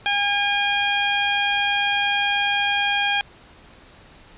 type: harmonic tone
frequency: 811 Hz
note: G#5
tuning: 41 cents flat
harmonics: 1 / 2 / 3 / 4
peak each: -24 / -24 / -24 / -24 dBFS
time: 0.06-3.21 s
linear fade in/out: 0 ms
effects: pink hiss -48 dBFS RMS until 4.37 s + resampled to 8000 Hz